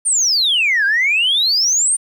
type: exponential two-way sweep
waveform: sine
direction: down then up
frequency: 9240 to 1566 to 9240 Hz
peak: -11 dBFS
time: 0.05-1.97 s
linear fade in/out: 20 ms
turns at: 0.85 s
effects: tanh soft clip ceiling -9 dBFS + 8-bit